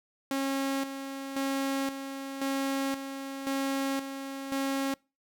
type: tone with tremolo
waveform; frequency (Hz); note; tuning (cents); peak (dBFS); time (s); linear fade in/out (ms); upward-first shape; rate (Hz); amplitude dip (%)
sawtooth; 272.3; C#4; -31; -24; 0.31-4.94; 2; square; 0.95; 60
effects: noise-tail reverb RT60 0.3 s tail -26 dB re dry